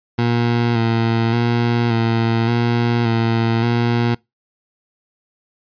20% pulse tone with vibrato, 116.54 Hz, A#2, in tune, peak -10 dBFS, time 0.18-4.15 s, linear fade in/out 10 ms, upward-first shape square, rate 0.87 Hz, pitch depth 30 cents each way, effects noise-tail reverb RT60 0.2 s tail -24 dB re dry + resampled to 11025 Hz

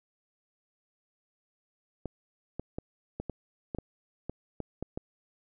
clicks, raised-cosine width 2 ms, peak -21 dBFS, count 11, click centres 2.057 / 2.596 / 2.785 / 3.2 / 3.297 / 3.748 / 3.786 / 4.296 / 4.603 / 4.826 / 4.975 s, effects none

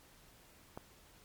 click, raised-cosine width 1 ms, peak -29 dBFS, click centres 0.775 s, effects pink hiss -62 dBFS RMS until 1.24 s + MP3 96 kbps

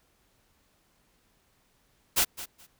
white noise with echo, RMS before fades -23 dBFS, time 2.16-2.25 s, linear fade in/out 20 ms, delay 210 ms, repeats 2, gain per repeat -15 dB, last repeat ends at 2.67 s, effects pink hiss -68 dBFS RMS until 2.79 s

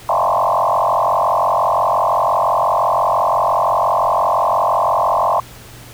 sine tone with frequency modulation, 857 Hz, A5, 46 cents flat, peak -12 dBFS, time 0.09-5.4 s, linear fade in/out 2 ms, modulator 45.8 Hz, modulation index 5.4, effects added 119 Hz sine -40 dBFS peak until 5.93 s + pink hiss -39 dBFS RMS until 5.93 s

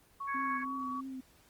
sine tone with pitch glide, 1110 to 1130.1 Hz, C#6 to C#6, +2 to +33 cents, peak -36 dBFS, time 0.2-1.01 s, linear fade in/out 10 ms, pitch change +31 cents, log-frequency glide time 0.5-0.79 s
harmonic tone, 554.4 Hz, C#5, in tune, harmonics 2 / 3 / 4, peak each -38 / -38 / -42 dBFS, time 0.27-0.65 s, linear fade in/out 20 ms
sine tone with vibrato, 261.5 Hz, C4, 1 cent flat, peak -39 dBFS, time 0.34-1.21 s, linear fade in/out 10 ms, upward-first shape triangle, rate 3.1 Hz, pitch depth 41 cents each way
effects pink hiss -64 dBFS RMS until 1.49 s + Opus 24 kbps

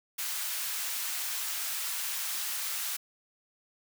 white high-pass noise, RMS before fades -34 dBFS, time 0.18-2.97 s, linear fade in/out 10 ms, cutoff 1100 Hz, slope 12 dB/octave, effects none

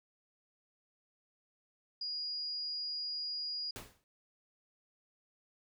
sine tone, 4874 Hz, D#8, 37 cents flat, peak -36 dBFS, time 2.01-3.71 s, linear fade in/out 5 ms
pink noise with exponential decay, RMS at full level -42 dBFS, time 3.76-4.04 s, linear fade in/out 0 ms, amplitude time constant 60 ms
effects none

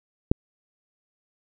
click, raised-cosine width 3 ms, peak -4 dBFS, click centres 0.315 s, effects none

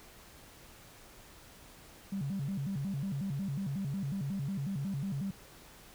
triangle tone with vibrato, 164.81 Hz, E3, in tune, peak -29 dBFS, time 2.12-5.31 s, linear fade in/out 5 ms, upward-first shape square, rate 5.5 Hz, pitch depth 300 cents each way, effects tanh soft clip ceiling -30 dBFS + pink hiss -55 dBFS RMS until 5.94 s

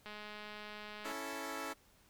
click train, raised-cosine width 0.3 ms, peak -32 dBFS, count 223, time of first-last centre 0.06-1.117 s, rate 210 Hz
10% pulse chord, A major, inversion first, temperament equal, 277.2 / 329.6 / 440 Hz, C#4 / E4 / A4, 0 / 0 / 0 cents, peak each -36 / -37 / -37 dBFS, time 1.04-1.74 s, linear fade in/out 20 ms
effects pink hiss -67 dBFS RMS until 2.09 s

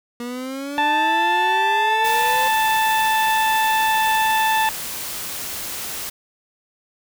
30% pulse exponential sweep, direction up, 238 to 523.3 Hz, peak -24 dBFS, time 0.2-2.48 s, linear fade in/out 2 ms
harmonic tone, 880 Hz, A5, in tune, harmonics 1 / 2 / 3 / 4, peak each -17 / -23 / -27 / -29 dBFS, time 0.78-4.69 s, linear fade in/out 0 ms
white noise, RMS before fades -29 dBFS, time 2.04-6.1 s, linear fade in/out 10 ms
effects none

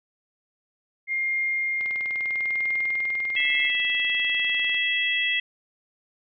sine tone with tremolo, 2120 Hz, C7, 22 cents sharp, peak -22 dBFS, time 1.07-3.71 s, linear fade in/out 50 ms, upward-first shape triangle, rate 0.75 Hz, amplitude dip 30%
click train, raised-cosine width 0.3 ms, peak -25 dBFS, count 60, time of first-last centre 1.81-4.745 s, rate 20.1 Hz
harmonic tone, 659.3 Hz, E5, in tune, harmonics 3 / 4 / 5, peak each -25 / -26 / -27 dBFS, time 3.36-5.4 s, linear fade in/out 5 ms
effects none

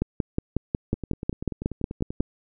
two click trains, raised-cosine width 3 ms, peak -19 / -10 dBFS, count 14 / 13, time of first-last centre 0.94-2.202 / 0.02-2.206 s, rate 10.3 / 5.49 Hz, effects none

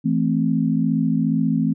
sine chord, A minor, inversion second, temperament equal with one note detuned, 164.81 / 219.4 / 261.6 Hz, E3 / A3 / C4, 0 / -5 / 0 cents, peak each -21 dBFS, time 0.04-1.74 s, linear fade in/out 20 ms, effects none

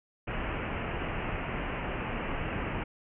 pink low-pass noise, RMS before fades -34 dBFS, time 0.27-2.84 s, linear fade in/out 10 ms, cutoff 2900 Hz, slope 96 dB/octave, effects none

